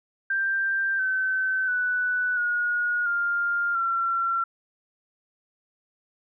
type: tone with pitch steps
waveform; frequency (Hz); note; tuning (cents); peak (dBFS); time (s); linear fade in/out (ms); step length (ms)
sine; 1577 / 1531.2 / 1486.8 / 1443.6 / 1401.7 / 1361; G6 / G6 / F#6 / F#6 / F6 / F6; +10 / -41 / +8 / -43 / +6 / -45; -22; 0.3-4.44; 5; 690
effects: none